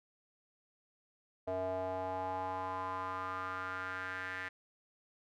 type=tone with band-pass filter sweep; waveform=square; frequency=93.1 Hz; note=F#2; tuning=11 cents sharp; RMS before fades=-39 dBFS; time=1.47-4.49 s; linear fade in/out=10 ms; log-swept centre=620 to 1800 Hz; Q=4.5; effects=none